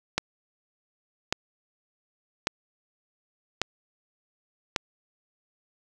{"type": "click train", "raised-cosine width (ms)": 0.2, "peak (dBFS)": -6, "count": 5, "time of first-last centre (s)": [0.18, 4.762], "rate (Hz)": 0.873, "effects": []}